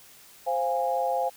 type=chord; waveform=sine; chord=F minor; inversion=second; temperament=equal with one note detuned; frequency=523.3 / 698.5 / 822 Hz; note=C5 / F5 / Ab5; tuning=0 / 0 / -18 cents; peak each=-28 dBFS; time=0.46-1.3 s; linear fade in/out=20 ms; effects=white hiss -52 dBFS RMS until 1.36 s